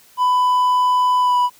triangle tone with pitch glide, 998 to 985.4 Hz, B5 to B5, +18 to -4 cents, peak -11 dBFS, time 0.17-1.5 s, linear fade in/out 50 ms, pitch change -22 cents, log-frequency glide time 1.2-1.37 s, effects white hiss -50 dBFS RMS until 1.59 s

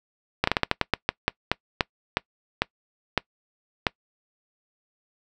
slowing click train, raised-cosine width 0.3 ms, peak -3 dBFS, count 16, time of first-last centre 0.44-3.868 s, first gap 34 ms, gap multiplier 1.24, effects noise-tail reverb RT60 0.1 s tail -24 dB re dry

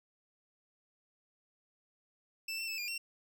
25% pulse tone with pitch steps, 2653 / 2691 / 2626 / 2412 / 2725 Hz, E7 / E7 / E7 / D7 / F7, +10 / +35 / -7 / +46 / -43 cents, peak -33 dBFS, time 2.48-2.98 s, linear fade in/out 5 ms, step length 100 ms, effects none

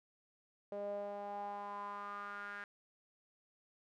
sawtooth tone with band-pass filter sweep, 203.1 Hz, G#3, 38 cents flat, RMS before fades -44 dBFS, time 0.72-2.64 s, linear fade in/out 2 ms, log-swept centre 550 to 1600 Hz, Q 6.1, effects none

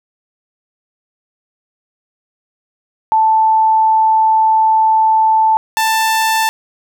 sine / sawtooth tone pair in turn, 880 / 885.6 Hz, A5 / A5, 0 / +11 cents, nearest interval unison, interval 11 cents, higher second, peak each -8 dBFS, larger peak neither, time 3.12-5.57 / 5.77-6.49 s, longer first, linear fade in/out 0 ms, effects none

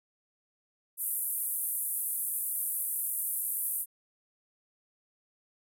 white band-pass noise, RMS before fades -33 dBFS, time 0.97-3.86 s, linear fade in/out 50 ms, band 9500 to 14000 Hz, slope 48 dB/octave, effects none

